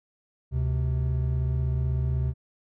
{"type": "tone pair together", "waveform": "triangle", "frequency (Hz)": [72.8, 128.86], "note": ["D2", "C3"], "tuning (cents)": [-15, -26], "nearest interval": "minor seventh", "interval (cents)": 989, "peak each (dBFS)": -24, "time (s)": [0.51, 2.34], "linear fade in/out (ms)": 50, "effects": []}